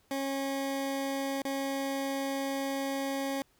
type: tone with dropouts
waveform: 20% pulse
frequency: 273.2 Hz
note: C#4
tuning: 25 cents flat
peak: -26 dBFS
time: 0.11-3.42 s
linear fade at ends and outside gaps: 1 ms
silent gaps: 1.419-1.451 s
effects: pink hiss -68 dBFS RMS until 3.59 s